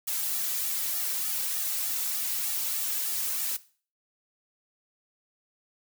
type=noise with flanger; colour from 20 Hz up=blue; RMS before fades=-30 dBFS; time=0.07-3.57 s; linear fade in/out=10 ms; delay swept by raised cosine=1.9 to 2.89 ms; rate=3.3 Hz; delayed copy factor=-0.95; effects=noise-tail reverb RT60 0.4 s tail -17 dB re dry